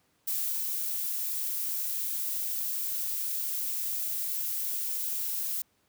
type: noise with ADSR envelope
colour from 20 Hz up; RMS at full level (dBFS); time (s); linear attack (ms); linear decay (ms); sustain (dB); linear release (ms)
violet; -30; 0.27-5.62; 11; 360; -2; 4
effects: pink hiss -70 dBFS RMS until 5.88 s + high-pass 80 Hz 12 dB/octave